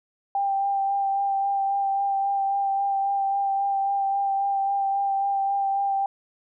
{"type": "tone with vibrato", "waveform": "sine", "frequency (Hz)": 790, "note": "G5", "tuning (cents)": 13, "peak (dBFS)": -21, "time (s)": [0.35, 6.06], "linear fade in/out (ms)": 2, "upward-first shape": "sine", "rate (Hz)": 3.7, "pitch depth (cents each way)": 16, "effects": []}